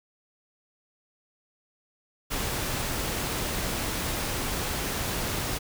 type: noise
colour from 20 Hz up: pink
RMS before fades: -30 dBFS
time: 2.3-5.59 s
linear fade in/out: 20 ms
effects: none